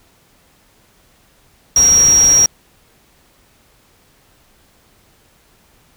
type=tone in noise; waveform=sine; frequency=5660 Hz; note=F8; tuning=22 cents sharp; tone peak=-7 dBFS; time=1.76-2.46 s; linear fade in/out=2 ms; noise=pink; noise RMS=-24 dBFS; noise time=1.76-2.46 s; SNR=+14 dB; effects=pink hiss -53 dBFS RMS until 5.96 s